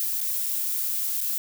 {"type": "noise with dropouts", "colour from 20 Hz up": "violet", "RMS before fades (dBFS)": -27, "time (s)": [0, 1.38], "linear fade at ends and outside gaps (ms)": 0, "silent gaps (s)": [[0.205, 0.212], [0.461, 0.465], [1.206, 1.213]], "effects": []}